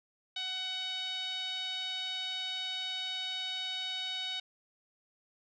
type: tone with low-pass filter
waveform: 5% pulse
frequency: 748 Hz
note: F#5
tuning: 19 cents sharp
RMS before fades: -37 dBFS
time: 0.36-4.4 s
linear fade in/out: 5 ms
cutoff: 3500 Hz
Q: 8
effects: none